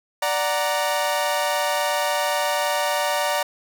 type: chord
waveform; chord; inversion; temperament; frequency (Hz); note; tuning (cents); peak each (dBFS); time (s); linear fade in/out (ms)
sawtooth; D augmented; none; equal; 587.3 / 740 / 932.3; D5 / F#5 / A#5; 0 / 0 / 0; -20 / -23 / -21; 0.22-3.43; 5
effects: none